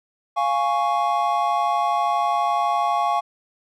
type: chord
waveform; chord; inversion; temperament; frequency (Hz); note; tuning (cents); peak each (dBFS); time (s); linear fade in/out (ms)
triangle; Db major; first; equal; 698.5 / 830.6 / 1108.7; F5 / Ab5 / Db6; 0 / 0 / 0; -21; 0.36-3.21; 20
effects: none